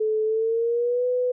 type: tone with pitch glide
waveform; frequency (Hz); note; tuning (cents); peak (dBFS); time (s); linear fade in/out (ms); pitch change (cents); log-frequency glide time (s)
sine; 433.6 to 498.1; A4 to B4; -25 to +15; -20; 0-1.32; 10; +240; 0.24-1.06
effects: none